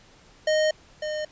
square tone pair in turn, 619 / 610.8 Hz, D#5 / D#5, -9 / -32 cents, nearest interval unison, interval 23 cents, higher first, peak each -20 / -28 dBFS, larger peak first, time 0.47-0.71 / 1.02-1.25 s, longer first, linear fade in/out 5 ms, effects pink hiss -54 dBFS RMS until 1.31 s + resampled to 16000 Hz

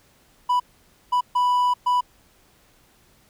triangle tone bursts at uneven times, 987.8 Hz, B5, in tune, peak -15 dBFS, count 4, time 0.49-0.6 / 1.12-1.21 / 1.35-1.74 / 1.86-2.01 s, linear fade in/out 10 ms, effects pink hiss -58 dBFS RMS until 3.29 s

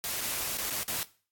white noise with dropouts, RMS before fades -33 dBFS, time 0.04-1.03 s, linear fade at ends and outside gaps 0 ms, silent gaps 0.208-0.213 / 0.571-0.585 / 0.698-0.706 / 0.832-0.88 s, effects noise-tail reverb RT60 0.4 s tail -18 dB re dry + AAC 64 kbps

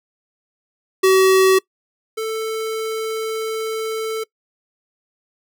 square tone pair in turn, 379.4 / 442 Hz, F#4 / A4, +43 / +8 cents, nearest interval minor third, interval 265 cents, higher second, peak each -11 / -22 dBFS, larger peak first, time 1.03-1.59 / 2.17-4.24 s, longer second, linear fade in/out 10 ms, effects noise-tail reverb RT60 0.1 s tail -23 dB re dry

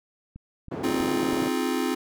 click train, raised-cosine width 5 ms, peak -29 dBFS, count 4, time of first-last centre 0.36-1.331 s, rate 3.09 Hz
white band-pass noise, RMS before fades -33 dBFS, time 0.71-1.49 s, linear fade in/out 10 ms, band 130 to 490 Hz, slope 12 dB/octave
square chord, F minor seventh, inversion second, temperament just, 261.9 / 314.3 / 349.2 / 419.1 Hz, C4 / Eb4 / F4 / Ab4, +2 / +18 / 0 / +16 cents, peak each -28 / -32 / -30 / -33 dBFS, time 0.83-1.95 s, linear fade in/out 10 ms
effects none

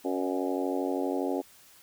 harmonic tone with a mistuned harmonic, 92.5 Hz, F#2, in tune, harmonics 3 / 4 / 5 / 6 / 7 / 8 / 9, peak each -31 / -33 / -35 / -37 / -38 / -39 / -40 dBFS, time 0.04-1.42 s, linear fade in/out 20 ms, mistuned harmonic 7, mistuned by -30 cents, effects white hiss -56 dBFS RMS until 1.82 s

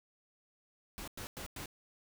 pink noise bursts, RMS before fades -44 dBFS, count 4, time 0.98-1.658 s, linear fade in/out 0 ms, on 96 ms, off 98 ms, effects none

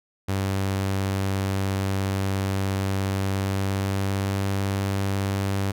sawtooth tone with pitch glide, 97 to 98.13 Hz, G2 to G2, -18 to +2 cents, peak -19 dBFS, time 0.28-5.72 s, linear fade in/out 10 ms, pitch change +20 cents, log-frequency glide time 3.3-4.42 s, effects none

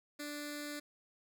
10% pulse tone with notch filter, 293.7 Hz, D4, in tune, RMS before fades -43 dBFS, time 0.19-0.8 s, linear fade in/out 10 ms, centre 920 Hz, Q 0.71, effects none

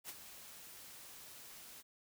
white noise with ADSR envelope, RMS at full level -45 dBFS, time 0.04-1.83 s, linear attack 51 ms, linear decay 37 ms, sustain -9 dB, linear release 33 ms, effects none

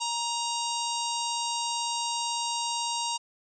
harmonic tone, 938 Hz, A#5, 11 cents sharp, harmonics 1 / 3 / 4 / 5 / 6 / 7 / 8 / 9, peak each -31 / -36 / -37 / -38 / -39 / -39 / -40 / -41 dBFS, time 0-3.18 s, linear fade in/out 20 ms, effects none

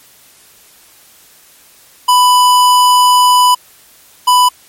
square tone bursts at uneven times, 994 Hz, B5, 11 cents sharp, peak -6 dBFS, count 2, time 2.08-3.55 / 4.27-4.49 s, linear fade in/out 10 ms, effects white hiss -44 dBFS RMS until 4.68 s + MP3 64 kbps

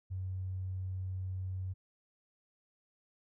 triangle tone with tanh clipping, 93.4 Hz, F#2, 17 cents sharp, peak -35 dBFS, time 0.1-1.74 s, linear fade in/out 20 ms, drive 3 dB, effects none

